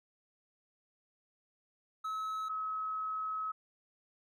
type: tone pair in turn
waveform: triangle / sine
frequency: 1290 / 1283.1 Hz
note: E6 / E6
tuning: -38 / -47 cents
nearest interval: unison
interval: 9 cents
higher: first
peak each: -33 / -34 dBFS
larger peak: first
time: 2.04-2.49 / 2.49-3.52 s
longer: second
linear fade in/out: 10 ms
effects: none